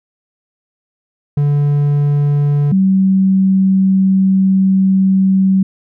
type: tone pair in turn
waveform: triangle / sine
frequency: 144.8 / 191.06 Hz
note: D3 / G3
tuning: -24 / -44 cents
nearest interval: perfect fourth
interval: 480 cents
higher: second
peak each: -8 dBFS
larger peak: neither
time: 1.37-2.72 / 2.72-5.63 s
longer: second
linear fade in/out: 5 ms
effects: none